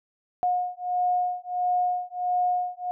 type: beating tone pair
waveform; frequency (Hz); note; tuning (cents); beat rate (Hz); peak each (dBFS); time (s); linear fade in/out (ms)
sine; 720 / 721.5; F#5 / F#5; -47 / -44; 1.5; -26; 0.43-2.91; 0
effects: none